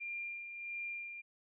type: tone with tremolo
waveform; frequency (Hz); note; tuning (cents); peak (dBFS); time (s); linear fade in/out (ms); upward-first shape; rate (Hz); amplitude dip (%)
sine; 2393; D7; +32; -38; 0-1.22; 20; sine; 1.5; 50
effects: none

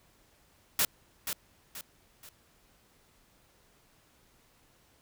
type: noise with echo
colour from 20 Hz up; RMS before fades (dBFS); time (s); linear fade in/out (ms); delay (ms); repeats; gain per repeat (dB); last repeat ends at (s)
white; -26; 0.79-0.85; 2; 480; 3; -8; 2.29
effects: pink hiss -65 dBFS RMS until 5.01 s

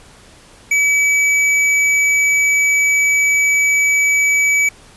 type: tone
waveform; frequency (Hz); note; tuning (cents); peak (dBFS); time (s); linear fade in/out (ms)
square; 2288; D7; -46; -12; 0.71-4.69; 5
effects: pink hiss -44 dBFS RMS until 4.96 s + resampled to 24000 Hz

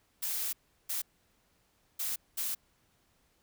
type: noise bursts at uneven times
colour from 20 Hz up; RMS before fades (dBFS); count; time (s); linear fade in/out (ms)
blue; -34; 4; 0.22-0.53 / 0.89-1.02 / 1.99-2.16 / 2.37-2.55; 10
effects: pink hiss -71 dBFS RMS until 3.42 s

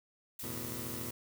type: noise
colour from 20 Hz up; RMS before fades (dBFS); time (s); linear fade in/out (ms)
blue; -43; 0.39-1.11; 5
type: chord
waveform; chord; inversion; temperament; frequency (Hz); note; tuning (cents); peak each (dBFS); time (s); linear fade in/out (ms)
15% pulse; E suspended fourth; none; just; 82.41 / 109.88 / 123.61; E2 / A2 / B2; 0 / -2 / +2; -43 / -40 / -38; 0.43-1.11; 5
effects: none

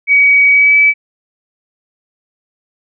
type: tone with pitch glide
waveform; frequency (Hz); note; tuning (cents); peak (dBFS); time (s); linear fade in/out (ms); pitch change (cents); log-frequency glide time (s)
sine; 2264 to 2297; C#7 to D7; +36 to -39; -5; 0.07-0.94; 50; +25; 0.51-0.76
effects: none

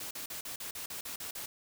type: noise bursts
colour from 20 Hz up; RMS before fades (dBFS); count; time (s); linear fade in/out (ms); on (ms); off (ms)
white; -41; 10; 0-1.46; 5; 110; 40
effects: none

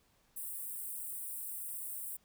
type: high-pass noise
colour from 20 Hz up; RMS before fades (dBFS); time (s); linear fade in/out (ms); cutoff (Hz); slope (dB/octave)
white; -42; 0.36-2.17; 10; 8100; 96
effects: pink hiss -71 dBFS RMS until 2.24 s

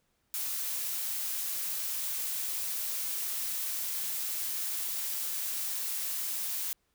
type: noise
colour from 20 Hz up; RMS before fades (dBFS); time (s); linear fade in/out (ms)
blue; -34; 0.34-6.73; 0
effects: pink hiss -75 dBFS RMS until 6.94 s

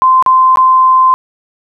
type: tone with dropouts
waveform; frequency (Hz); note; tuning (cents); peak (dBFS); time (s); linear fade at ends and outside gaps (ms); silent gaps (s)
sine; 1037; C6; -16; -4; 0.02-1.14; 0; 0.225-0.262 / 0.558-0.572
effects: none

